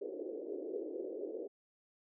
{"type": "band-pass noise", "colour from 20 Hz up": "pink", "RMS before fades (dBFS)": -42, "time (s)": [0.01, 1.48], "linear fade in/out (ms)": 10, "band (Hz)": [330, 510], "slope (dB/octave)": 48, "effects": []}